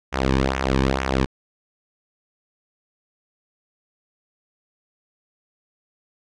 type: tone with flanger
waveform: sawtooth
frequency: 66.3 Hz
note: C2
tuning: 23 cents sharp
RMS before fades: -21 dBFS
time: 0.12-1.26 s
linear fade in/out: 20 ms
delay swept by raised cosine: 0.22 to 1.52 ms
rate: 2.2 Hz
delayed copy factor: -0.75
effects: low-pass 5000 Hz 12 dB/octave